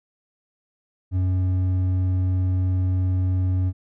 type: tone with hard clipping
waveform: sine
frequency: 92.3 Hz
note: F#2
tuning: 4 cents flat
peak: -20 dBFS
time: 1.11-3.73 s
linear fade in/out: 50 ms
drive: 5 dB
effects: none